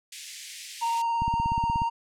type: high-pass noise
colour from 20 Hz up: white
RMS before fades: -37 dBFS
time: 0.12-1.02 s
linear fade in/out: 5 ms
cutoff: 1900 Hz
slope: 48 dB/octave
type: tone with vibrato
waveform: triangle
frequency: 927 Hz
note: A#5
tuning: 10 cents flat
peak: -22 dBFS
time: 0.81-1.9 s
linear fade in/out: 20 ms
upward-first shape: sine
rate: 18 Hz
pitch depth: 13 cents each way
type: click train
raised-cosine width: 5 ms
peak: -19 dBFS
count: 11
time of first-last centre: 1.22-1.819 s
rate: 16.7 Hz
effects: low-pass 8000 Hz 12 dB/octave